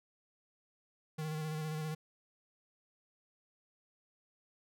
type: tone with vibrato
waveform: square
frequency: 155.4 Hz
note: D#3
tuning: 2 cents flat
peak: -37 dBFS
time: 1.18-1.95 s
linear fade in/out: 10 ms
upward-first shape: square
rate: 15 Hz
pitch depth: 24 cents each way
effects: none